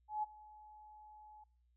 sine tone with ADSR envelope, 850 Hz, G#5, 40 cents sharp, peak -33 dBFS, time 0.08-1.44 s, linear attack 150 ms, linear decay 19 ms, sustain -22 dB, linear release 6 ms, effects noise-tail reverb RT60 0.5 s tail -24 dB re dry + added 60 Hz sine -70 dBFS peak until 1.76 s

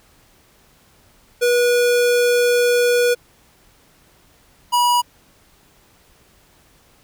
square tone pair in turn, 485 / 970 Hz, B4 / B5, -31 / -31 cents, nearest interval octave, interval 1200 cents, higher second, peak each -14 dBFS, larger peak neither, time 1.41-3.15 / 4.72-5.02 s, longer first, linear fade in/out 20 ms, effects pink hiss -54 dBFS RMS until 7.03 s

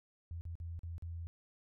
sine tone with dropouts, 84.1 Hz, E2, 35 cents sharp, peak -40 dBFS, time 0.31-1.27 s, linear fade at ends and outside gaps 0 ms, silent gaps 0.41-0.453 / 0.554-0.601 / 0.792-0.833 / 0.981-1.023 s, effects none

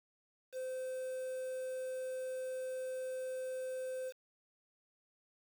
triangle tone with quantisation, 516 Hz, C5, 24 cents flat, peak -36 dBFS, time 0.52-4.13 s, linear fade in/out 50 ms, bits 9, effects none

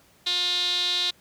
sawtooth tone with band-pass filter, 355.7 Hz, F4, 32 cents sharp, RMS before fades -25 dBFS, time 0.26-1.11 s, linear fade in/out 10 ms, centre 3800 Hz, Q 9.2, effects pink hiss -58 dBFS RMS until 1.2 s + high-pass 60 Hz 12 dB/octave

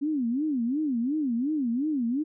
sine tone with vibrato, 268.1 Hz, C4, 42 cents sharp, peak -24 dBFS, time 0.01-2.24 s, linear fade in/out 20 ms, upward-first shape sine, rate 2.8 Hz, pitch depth 270 cents each way, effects none

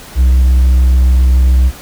sine tone with hard clipping, 63.8 Hz, C2, 43 cents flat, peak -6 dBFS, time 0.15-1.72 s, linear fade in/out 50 ms, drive 2 dB, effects pink hiss -33 dBFS RMS until 1.81 s

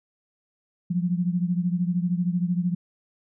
sine beating tone pair, 174.2 / 187.2 Hz, F3 / F#3, -4 / +20 cents, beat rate 13 Hz, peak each -23 / -27 dBFS, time 0.9-2.75 s, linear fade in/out 10 ms, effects none

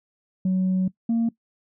sine tone pair in turn, 186.4 / 230.3 Hz, F#3 / A#3, +13 / -21 cents, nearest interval major third, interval 366 cents, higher second, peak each -17 dBFS, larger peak neither, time 0.45-0.88 / 1.09-1.29 s, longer first, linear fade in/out 5 ms, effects noise-tail reverb RT60 0.1 s tail -20 dB re dry + tanh soft clip ceiling -17 dBFS

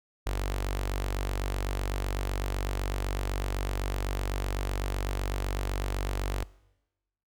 sawtooth tone with notch filter, 47.93 Hz, G1, 38 cents flat, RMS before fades -30 dBFS, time 0.26-6.44 s, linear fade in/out 10 ms, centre 170 Hz, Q 0.69, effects noise-tail reverb RT60 1.0 s tail -22 dB re dry

